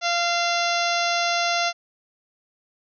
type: harmonic tone with a mistuned harmonic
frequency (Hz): 691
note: F5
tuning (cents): -19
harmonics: 1 / 2 / 3 / 4 / 5 / 6 / 7 / 8 / 9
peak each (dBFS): -24 / -27 / -29 / -30 / -31 / -32 / -32 / -33 / -34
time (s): 0.01-1.73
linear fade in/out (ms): 50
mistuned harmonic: 4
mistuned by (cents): -18
effects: none